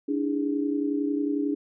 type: tone cluster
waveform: sine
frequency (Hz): 289.3 / 320.3 / 411.9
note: D4 / E4 / G#4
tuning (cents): -26 / -50 / -14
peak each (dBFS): -25 / -31 / -32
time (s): 0.08-1.55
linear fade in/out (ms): 10
effects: none